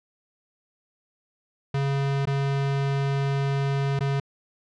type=tone with dropouts; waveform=square; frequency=138.59 Hz; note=C#3; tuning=in tune; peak=-23 dBFS; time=1.74-4.2 s; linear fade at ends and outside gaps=5 ms; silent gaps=2.255-2.271 / 3.992-4.006 s; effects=low-pass 4000 Hz 12 dB/octave